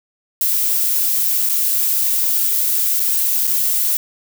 violet noise with dropouts, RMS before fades -17 dBFS, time 0.41-3.97 s, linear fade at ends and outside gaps 1 ms, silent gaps 1.49-1.496 / 2.997-3.001 / 3.47-3.475 s, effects none

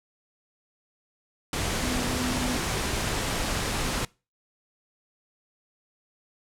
sine tone in noise, 250.4 Hz, B3, 24 cents sharp, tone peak -30 dBFS, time 1.83-2.57 s, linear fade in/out 2 ms, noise pink, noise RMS -28 dBFS, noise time 1.53-4.05 s, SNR -5 dB, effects noise-tail reverb RT60 0.3 s tail -24 dB re dry + low-pass 10000 Hz 12 dB/octave

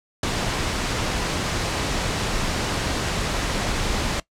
pink noise with ADSR envelope, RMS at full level -20 dBFS, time 0.23-4.2 s, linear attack 4 ms, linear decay 7 ms, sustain -4 dB, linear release 3 ms, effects noise-tail reverb RT60 0.1 s tail -20 dB re dry + low-pass 7000 Hz 12 dB/octave

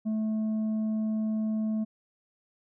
sine tone with tanh clipping, 217.6 Hz, A3, 19 cents flat, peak -27 dBFS, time 0.05-1.85 s, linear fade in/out 20 ms, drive 4 dB, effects none

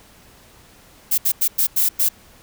violet noise bursts at uneven times, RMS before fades -17 dBFS, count 6, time 1.11-1.18 / 1.25-1.32 / 1.41-1.48 / 1.58-1.67 / 1.76-1.89 / 1.99-2.09 s, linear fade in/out 10 ms, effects pink hiss -49 dBFS RMS until 2.42 s

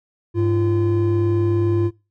triangle tone pair together, 102.03 / 343.2 Hz, G#2 / F4, -30 / -30 cents, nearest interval octave + major sixth, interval 2100 cents, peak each -16 dBFS, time 0.34-1.91 s, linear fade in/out 50 ms, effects noise-tail reverb RT60 0.3 s tail -24 dB re dry + tanh soft clip ceiling -7 dBFS

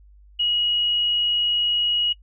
sine tone, 2900 Hz, F#7, 35 cents flat, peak -19 dBFS, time 0.39-2.13 s, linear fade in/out 10 ms, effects noise-tail reverb RT60 0.1 s tail -20 dB re dry + added 50 Hz sine -47 dBFS peak until 2.22 s

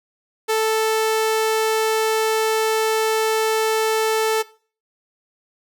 sawtooth tone, 440 Hz, A4, in tune, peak -13 dBFS, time 0.48-4.43 s, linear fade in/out 20 ms, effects noise-tail reverb RT60 0.4 s tail -19 dB re dry

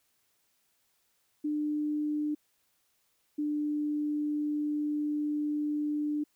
sine tone pair in turn, 299.3 / 297.4 Hz, D4 / D4, +33 / +22 cents, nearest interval unison, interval 11 cents, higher first, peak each -28 dBFS, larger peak neither, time 1.44-2.35 / 3.38-6.24 s, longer second, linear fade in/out 10 ms, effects white hiss -73 dBFS RMS until 6.35 s

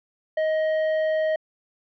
triangle tone with tanh clipping, 628 Hz, D#5, 16 cents sharp, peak -22 dBFS, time 0.37-1.36 s, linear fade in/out 5 ms, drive 14 dB, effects low-pass 3000 Hz 12 dB/octave

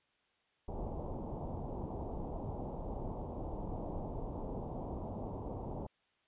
pink low-pass noise, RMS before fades -41 dBFS, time 0.68-5.87 s, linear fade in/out 5 ms, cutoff 930 Hz, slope 48 dB/octave, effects white hiss -75 dBFS RMS until 6.27 s + resampled to 8000 Hz

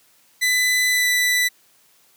sawtooth tone with pitch glide, 2000 to 1981.6 Hz, B6 to B6, +21 to +5 cents, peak -13 dBFS, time 0.41-1.49 s, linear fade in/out 20 ms, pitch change -16 cents, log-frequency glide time 0.9-1.07 s, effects white hiss -57 dBFS RMS until 2.16 s + high-pass 100 Hz 12 dB/octave

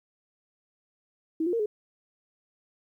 sine tone with pitch steps, 321.2 / 353.1 / 461.8 / 421 Hz, E4 / F4 / A#4 / G#4, -45 / +19 / -16 / +24 cents, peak -24 dBFS, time 1.4-1.66 s, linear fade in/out 5 ms, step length 65 ms, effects 11-bit

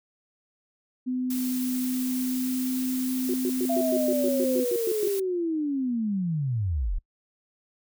sine tone with pitch glide, 253.4 to 256.3 Hz, B3 to C4, +45 to -36 cents, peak -25 dBFS, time 1.06-4.65 s, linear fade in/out 20 ms, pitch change +19 cents, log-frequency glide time 1.75-2.84 s
blue noise, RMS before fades -36 dBFS, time 1.3-5.2 s, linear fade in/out 5 ms
sine tone bursts, 364.6 Hz, F#4, 25 cents flat, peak -25 dBFS, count 12, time 3.29-5.076 s, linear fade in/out 2 ms, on 48 ms, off 110 ms
sine linear sweep, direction down, 681 to 30.87 Hz, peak -24 dBFS, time 3.69-6.99 s, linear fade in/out 10 ms
effects noise-tail reverb RT60 0.1 s tail -25 dB re dry

